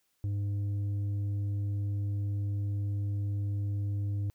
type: tone with tanh clipping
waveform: sine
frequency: 101 Hz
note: G#2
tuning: 48 cents flat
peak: -30 dBFS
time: 0.24-4.3 s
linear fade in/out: 0 ms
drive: 5 dB
effects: white hiss -75 dBFS RMS until 4.34 s